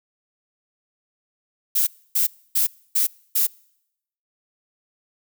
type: noise bursts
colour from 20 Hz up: violet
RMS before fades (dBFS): -19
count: 5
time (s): 1.75-3.47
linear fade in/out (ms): 10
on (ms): 120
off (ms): 280
effects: noise-tail reverb RT60 0.8 s tail -26 dB re dry